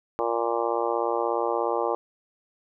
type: harmonic tone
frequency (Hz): 116.8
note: A#2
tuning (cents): +4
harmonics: 3 / 4 / 5 / 6 / 7 / 8 / 9 / 10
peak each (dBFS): -31 / -28 / -30 / -35 / -30 / -35 / -33 / -35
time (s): 0.19-1.95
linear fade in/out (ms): 0
effects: none